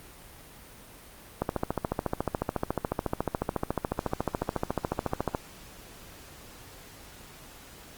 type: click train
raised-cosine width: 1 ms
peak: -12 dBFS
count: 56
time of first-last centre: 1.42-5.349 s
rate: 14 Hz
effects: pink hiss -49 dBFS RMS until 7.97 s + Opus 32 kbps